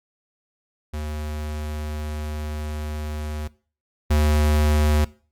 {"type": "tone pair in turn", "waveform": "square", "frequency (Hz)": [75.7, 75.32], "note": ["D#2", "D2"], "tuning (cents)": [-47, 44], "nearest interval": "unison", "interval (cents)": 9, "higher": "first", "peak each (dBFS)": [-27, -16], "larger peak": "second", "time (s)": [[0.93, 3.48], [4.1, 5.05]], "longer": "first", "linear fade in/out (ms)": 10, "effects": ["noise-tail reverb RT60 0.4 s tail -20 dB re dry", "MP3 96 kbps"]}